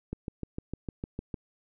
click train, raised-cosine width 3 ms, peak -21 dBFS, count 9, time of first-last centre 0.13-1.342 s, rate 6.6 Hz, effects none

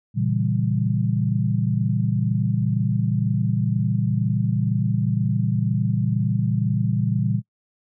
sine chord, A# diminished seventh, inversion none, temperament equal, 116.54 / 138.59 / 164.81 / 196 Hz, A#2 / C#3 / E3 / G3, 0 / 0 / 0 / 0 cents, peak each -22 / -25 / -26 / -25 dBFS, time 0.14-7.42 s, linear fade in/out 50 ms, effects noise-tail reverb RT60 0.1 s tail -23 dB re dry

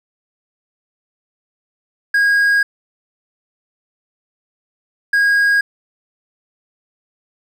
triangle tone bursts at uneven times, 1637 Hz, G#6, 25 cents flat, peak -9 dBFS, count 2, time 2.14-2.63 / 5.13-5.61 s, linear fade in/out 5 ms, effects none

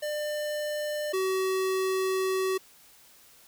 square tone pair in turn, 598 / 378.4 Hz, D5 / F#4, +31 / +39 cents, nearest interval minor sixth, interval 792 cents, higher first, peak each -30 / -26 dBFS, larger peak second, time 0.02-1.13 / 1.13-2.58 s, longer second, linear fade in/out 10 ms, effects white hiss -56 dBFS RMS until 3.47 s

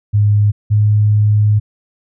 sine tone pair in turn, 103.83 / 105.28 Hz, G#2 / G#2, 0 / +24 cents, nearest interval unison, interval 24 cents, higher second, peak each -8 / -8 dBFS, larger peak neither, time 0.13-0.52 / 0.7-1.6 s, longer second, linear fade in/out 20 ms, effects none

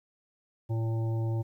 harmonic tone, 113.1 Hz, A2, 48 cents sharp, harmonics 1 / 3 / 5 / 7 / 8, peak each -27 / -38 / -44 / -48 / -50 dBFS, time 0.69-1.43 s, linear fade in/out 20 ms, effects 11-bit

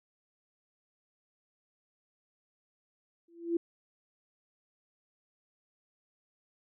sine tone with exponential growth, 338.5 Hz, E4, 46 cents sharp, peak -23 dBFS, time 3.28-3.57 s, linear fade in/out 5 ms, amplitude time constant 62 ms, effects none

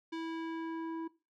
square tone with low-pass filter sweep, 327.2 Hz, E4, 13 cents flat, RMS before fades -39 dBFS, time 0.12-1.08 s, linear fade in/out 10 ms, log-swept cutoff 4100 to 960 Hz, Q 0.93, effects noise-tail reverb RT60 0.3 s tail -19 dB re dry

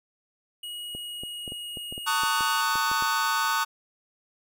square tone with pitch glide, 2900 to 2870 Hz, F#7 to F7, -35 to +47 cents, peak -35 dBFS, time 0.63-2.61 s, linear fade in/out 5 ms, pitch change -18 cents, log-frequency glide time 0.76-2 s
clicks, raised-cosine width 2 ms, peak -26 dBFS, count 12, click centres 0.95 / 1.235 / 1.478 / 1.521 / 1.772 / 1.925 / 1.979 / 2.235 / 2.408 / 2.756 / 2.915 / 3.024 s
45% pulse chord, D# half-diminished seventh, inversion second, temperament just, 896 / 1120.1 / 1244.5 / 1493.4 Hz, A5 / C#6 / D#6 / F#6, +31 / +18 / 0 / +16 cents, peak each -29 dBFS, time 2.06-3.65 s, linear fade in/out 20 ms
effects none

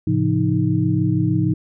sine tone cluster, 108.3 / 134.7 / 172.6 / 312 Hz, A2 / C#3 / F3 / D#4, -27 / -49 / -20 / +5 cents, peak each -21 dBFS, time 0.07-1.54 s, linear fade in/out 5 ms, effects none

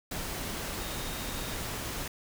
sine tone in noise, 3706 Hz, A#7, 11 cents flat, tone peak -47 dBFS, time 0.8-1.56 s, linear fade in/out 5 ms, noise pink, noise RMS -36 dBFS, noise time 0.11-2.08 s, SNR -14 dB, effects none

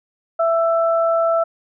sine tone pair together, 664 / 1328 Hz, E5 / E6, +12 / +12 cents, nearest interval octave, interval 1200 cents, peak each -15 / -21 dBFS, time 0.39-1.44 s, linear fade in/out 10 ms, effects none

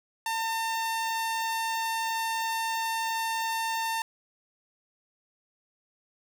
sawtooth tone, 903 Hz, A5, 45 cents sharp, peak -24 dBFS, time 0.26-4.02 s, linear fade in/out 2 ms, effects none

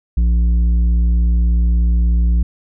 sine tone with tanh clipping, 58.27 Hz, A#1, in tune, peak -12 dBFS, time 0.17-2.43 s, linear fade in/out 5 ms, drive 7 dB, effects none

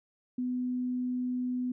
sine tone, 250 Hz, B3, 21 cents sharp, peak -29 dBFS, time 0.38-1.72 s, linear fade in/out 5 ms, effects none

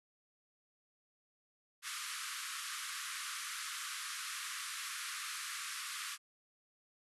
pink band-pass noise, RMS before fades -43 dBFS, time 1.82-6.18 s, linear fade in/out 50 ms, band 1100 to 12000 Hz, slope 96 dB/octave, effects none

